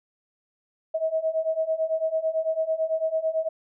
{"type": "beating tone pair", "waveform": "sine", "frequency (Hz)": [635, 644], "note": ["D#5", "E5"], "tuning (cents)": [35, -41], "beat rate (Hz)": 9, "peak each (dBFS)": [-27, -25], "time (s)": [0.94, 3.49], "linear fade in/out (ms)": 10, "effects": []}